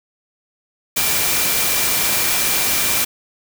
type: tone in noise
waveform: sine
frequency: 2360 Hz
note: D7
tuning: 8 cents sharp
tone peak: -28 dBFS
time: 0.96-3.05 s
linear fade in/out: 10 ms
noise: white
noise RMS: -18 dBFS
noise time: 0.96-3.05 s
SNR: -13 dB
effects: none